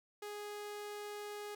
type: tone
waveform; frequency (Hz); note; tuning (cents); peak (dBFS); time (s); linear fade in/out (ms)
sawtooth; 414.8; G#4; -2; -39; 0.22-1.55; 5
effects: none